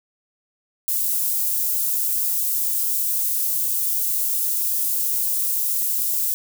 white high-pass noise, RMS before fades -22 dBFS, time 0.88-6.34 s, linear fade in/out 0 ms, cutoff 11000 Hz, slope 12 dB/octave, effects none

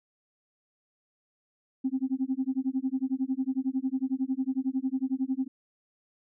sine tone with tremolo, 263.3 Hz, C4, 11 cents sharp, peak -22 dBFS, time 1.84-5.48 s, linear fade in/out 10 ms, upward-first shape sine, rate 11 Hz, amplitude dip 100%, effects tanh soft clip ceiling -19 dBFS

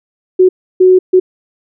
sine tone bursts at uneven times, 370 Hz, F#4, in tune, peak -3 dBFS, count 3, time 0.39-0.49 / 0.8-0.99 / 1.13-1.2 s, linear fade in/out 10 ms, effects none

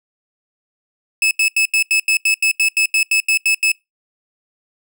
40% pulse tone bursts, 2600 Hz, E7, 24 cents flat, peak -11 dBFS, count 15, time 1.22-3.718 s, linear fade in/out 2 ms, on 90 ms, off 82 ms, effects noise-tail reverb RT60 0.2 s tail -25 dB re dry

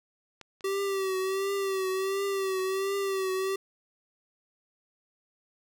clicks, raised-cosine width 0.2 ms, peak -27 / -33 / -33 dBFS, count 3, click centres 0.413 / 0.608 / 2.594 s
square tone with vibrato, 386.4 Hz, G4, 25 cents flat, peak -28 dBFS, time 0.64-3.56 s, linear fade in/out 5 ms, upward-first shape triangle, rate 1.4 Hz, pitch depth 55 cents each way
effects none

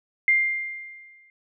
sine tone with exponential decay, 2100 Hz, C7, 6 cents sharp, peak -14 dBFS, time 0.28-1.3 s, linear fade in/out 1 ms, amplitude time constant 220 ms, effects none

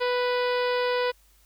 harmonic tone, 493.9 Hz, B4, in tune, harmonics 1 / 2 / 3 / 4 / 5 / 6 / 7 / 8 / 9 / 10, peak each -24 / -30 / -34 / -36 / -38 / -40 / -41 / -42 / -43 / -44 dBFS, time 0-1.12 s, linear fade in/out 20 ms, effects added 50 Hz sine -59 dBFS peak until 1.45 s + white hiss -62 dBFS RMS until 1.45 s

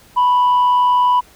sine tone with frequency modulation, 987.8 Hz, B5, in tune, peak -8 dBFS, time 0.16-1.21 s, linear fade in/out 20 ms, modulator 99.3 Hz, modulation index 0.22, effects tanh soft clip ceiling -9 dBFS + pink hiss -47 dBFS RMS until 1.35 s

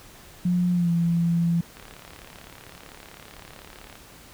sine tone with pitch glide, 177.8 to 169.48 Hz, F3 to E3, +31 to +48 cents, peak -19 dBFS, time 0.45-1.61 s, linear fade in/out 5 ms, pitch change -83 cents, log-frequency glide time 0.73-0.91 s
click train, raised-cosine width 0.3 ms, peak -27 dBFS, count 79, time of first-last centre 1.77-3.955 s, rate 35.7 Hz
effects pink hiss -48 dBFS RMS until 4.33 s

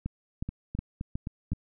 two click trains, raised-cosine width 5 ms, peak -21 / -19 dBFS, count 5 / 5, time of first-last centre 0.49-1.532 / 0.06-1.52 s, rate 3.84 / 2.74 Hz, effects none

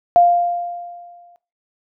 sine tone with exponential decay, 698.5 Hz, F5, in tune, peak -6 dBFS, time 0.16-1.36 s, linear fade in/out 0 ms, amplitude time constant 260 ms, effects noise-tail reverb RT60 0.3 s tail -19 dB re dry

